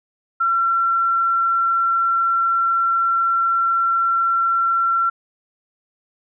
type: tone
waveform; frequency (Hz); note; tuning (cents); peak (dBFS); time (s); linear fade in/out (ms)
sine; 1358; F6; -49; -15; 0.4-5.1; 10
effects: none